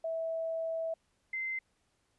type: tone pair in turn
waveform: sine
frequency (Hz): 653 / 2073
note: E5 / C7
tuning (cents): -17 / -17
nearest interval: octave + minor sixth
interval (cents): 2000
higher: second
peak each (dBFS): -32 / -33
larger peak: first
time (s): 0.04-0.94 / 1.33-1.59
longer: first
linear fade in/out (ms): 5
effects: pink hiss -75 dBFS RMS until 2.18 s + resampled to 24000 Hz

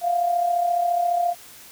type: tone with amplitude modulation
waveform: sine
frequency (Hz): 698.5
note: F5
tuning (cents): 0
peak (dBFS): -16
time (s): 0.01-1.35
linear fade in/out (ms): 50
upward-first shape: sine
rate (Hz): 34.5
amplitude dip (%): 55
effects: white hiss -45 dBFS RMS until 1.71 s

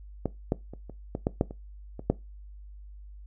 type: clicks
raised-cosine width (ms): 2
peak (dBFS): -13 / -11 / -27 / -28 / -17 / -11 / -9 / -26 / -24 / -8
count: 10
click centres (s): 0.257 / 0.521 / 0.736 / 0.897 / 1.151 / 1.269 / 1.411 / 1.509 / 1.994 / 2.1
effects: noise-tail reverb RT60 0.2 s tail -19 dB re dry + added 50 Hz sine -43 dBFS peak until 3.26 s

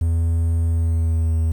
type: tone with pitch glide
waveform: triangle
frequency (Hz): 83 to 80.92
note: E2 to E2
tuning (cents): +12 to -32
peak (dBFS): -14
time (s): 0.01-1.52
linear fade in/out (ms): 5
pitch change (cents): -44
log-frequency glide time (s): 0.66-1.34
effects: 8-bit

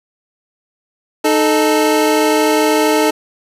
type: tone pair together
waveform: 25% pulse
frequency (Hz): 308.2 / 435.9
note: D#4 / A4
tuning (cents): -16 / -16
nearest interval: tritone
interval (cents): 600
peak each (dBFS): -10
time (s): 1.24-3.11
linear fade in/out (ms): 10
effects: resampled to 32000 Hz + 7-bit

